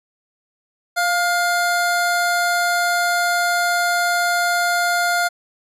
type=tone pair together; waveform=square; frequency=698.5 / 1421 Hz; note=F5 / F6; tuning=0 / +30 cents; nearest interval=octave; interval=1230 cents; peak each=-20 dBFS; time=0.96-5.29 s; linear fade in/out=20 ms; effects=resampled to 32000 Hz

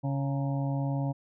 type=harmonic tone with a mistuned harmonic; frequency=138.6 Hz; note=C#3; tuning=in tune; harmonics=1 / 2 / 4 / 5 / 6 / 7; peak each=-28 / -34 / -40 / -42 / -44 / -45 dBFS; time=0.03-1.13 s; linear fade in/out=20 ms; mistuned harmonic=7; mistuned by=-72 cents; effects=none

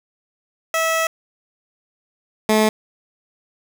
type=tone pair in turn; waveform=15% pulse; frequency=650 / 216.2 Hz; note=E5 / A3; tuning=-24 / -30 cents; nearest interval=octave + perfect fifth; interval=1906 cents; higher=first; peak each=-11 / -7 dBFS; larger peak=second; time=0.74-1.07 / 2.49-2.69 s; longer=first; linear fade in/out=2 ms; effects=none

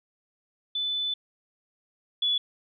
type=tone pair in turn; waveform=sine; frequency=3500 / 3420 Hz; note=A7 / A7; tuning=-10 / -50 cents; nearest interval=unison; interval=40 cents; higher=first; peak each=-26 / -22 dBFS; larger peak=second; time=0.75-1.14 / 2.22-2.38 s; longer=first; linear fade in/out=5 ms; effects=none

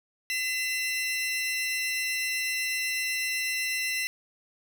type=tone pair together; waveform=sawtooth; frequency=2023 / 2700 Hz; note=B6 / E7; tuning=+41 / +41 cents; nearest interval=perfect fourth; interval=500 cents; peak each=-27 dBFS; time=0.3-4.07 s; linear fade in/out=0 ms; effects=none

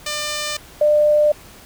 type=tone pair in turn; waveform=5% pulse / sine; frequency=598 / 598 Hz; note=D5 / D5; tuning=+31 / +31 cents; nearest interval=unison; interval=0 cents; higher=neither; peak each=-11 dBFS; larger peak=neither; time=0.06-0.57 / 0.81-1.32 s; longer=neither; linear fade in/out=5 ms; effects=pink hiss -43 dBFS RMS until 1.65 s

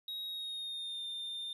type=tone with pitch glide; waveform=triangle; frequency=3793 to 3613 Hz; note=A#7 to A7; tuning=+29 to +45 cents; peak=-37 dBFS; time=0.08-1.53 s; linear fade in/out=2 ms; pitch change=-84 cents; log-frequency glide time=0.24-1.04 s; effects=none

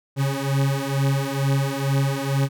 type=beating tone pair; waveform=40% pulse; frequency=136.4 / 138.6 Hz; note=C#3 / C#3; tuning=-28 / 0 cents; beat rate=2.2 Hz; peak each=-22 dBFS; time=0.16-2.49 s; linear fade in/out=50 ms; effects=none

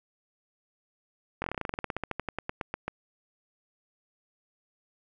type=slowing click train; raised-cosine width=0.5 ms; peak=-16 dBFS; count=24; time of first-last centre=1.42-2.88 s; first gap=21 ms; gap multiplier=1.09; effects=none

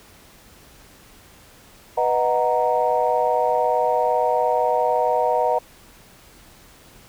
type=chord; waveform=sine; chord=B major seventh; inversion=none; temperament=equal; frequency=493.9 / 622.3 / 740 / 932.3 Hz; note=B4 / D#5 / F#5 / A#5; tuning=0 / 0 / 0 / 0 cents; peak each=-22 dBFS; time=1.97-5.59 s; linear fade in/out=10 ms; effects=tanh soft clip ceiling -7 dBFS + pink hiss -49 dBFS RMS until 7.08 s

